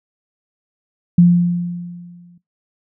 sine tone with exponential decay, 174.61 Hz, F3, in tune, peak -4 dBFS, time 1.18-2.38 s, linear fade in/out 5 ms, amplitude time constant 260 ms, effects noise-tail reverb RT60 0.2 s tail -20 dB re dry

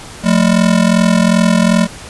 square ring-modulated tone, 201.6 Hz, G3, 49 cents sharp, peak -6 dBFS, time 0.23-1.88 s, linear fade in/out 50 ms, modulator 21.3 Hz, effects pink hiss -32 dBFS RMS until 2.09 s + resampled to 24000 Hz

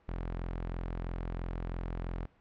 sawtooth tone, 43.02 Hz, F1, 25 cents flat, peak -31 dBFS, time 0.08-2.26 s, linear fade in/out 10 ms, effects pink hiss -66 dBFS RMS until 2.4 s + low-pass 2000 Hz 12 dB/octave

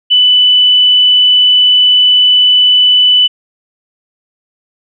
sine tone, 2988 Hz, F#7, 16 cents sharp, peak -4 dBFS, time 0.1-3.28 s, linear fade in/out 20 ms, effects none

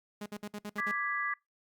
sawtooth tone bursts, 207.7 Hz, G#3, in tune, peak -34 dBFS, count 7, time 0.21-0.915 s, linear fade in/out 5 ms, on 51 ms, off 58 ms
sine chord, G# diminished, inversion second, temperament equal, 1174.7 / 1661.2 / 1975.5 Hz, D6 / G#6 / B6, 0 / 0 / 0 cents, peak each -35 dBFS, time 0.78-1.34 s, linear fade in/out 5 ms
effects noise-tail reverb RT60 0.2 s tail -24 dB re dry + Opus 48 kbps

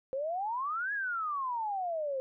sine exponential two-way sweep, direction up then down, 516 to 1700 to 516 Hz, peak -31 dBFS, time 0.13-2.2 s, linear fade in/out 0 ms, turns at 0.93 s, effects none

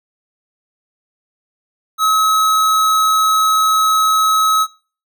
square tone, 1283 Hz, E6, 47 cents flat, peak -12 dBFS, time 1.98-4.67 s, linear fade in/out 50 ms, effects noise-tail reverb RT60 0.4 s tail -21 dB re dry

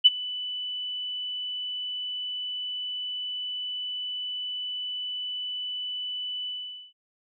sine tone with ADSR envelope, 2985 Hz, F#7, 15 cents sharp, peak -9 dBFS, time 0.04-6.93 s, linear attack 21 ms, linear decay 29 ms, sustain -21 dB, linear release 460 ms, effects none

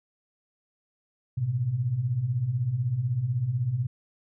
sine beating tone pair, 110 / 126 Hz, A2 / B2, 0 / +35 cents, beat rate 16 Hz, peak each -31 / -25 dBFS, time 1.37-3.87 s, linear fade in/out 10 ms, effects none

